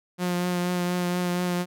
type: tone with vibrato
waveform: sawtooth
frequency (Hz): 178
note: F3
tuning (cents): +33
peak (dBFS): -20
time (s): 0.18-1.66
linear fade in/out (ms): 50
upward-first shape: triangle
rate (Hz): 4.2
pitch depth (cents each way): 20
effects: none